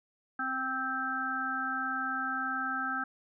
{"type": "harmonic tone", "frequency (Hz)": 261.6, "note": "C4", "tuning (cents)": 0, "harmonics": [1, 3, 5, 6], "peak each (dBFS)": [-40, -40, -34, -34], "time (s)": [0.39, 3.04], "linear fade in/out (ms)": 5, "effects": []}